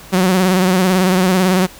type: tone with vibrato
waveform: sawtooth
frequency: 185 Hz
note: F#3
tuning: in tune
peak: -7 dBFS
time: 0.12-1.67 s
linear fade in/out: 20 ms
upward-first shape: sine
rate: 18 Hz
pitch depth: 57 cents each way
effects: pink hiss -38 dBFS RMS until 1.79 s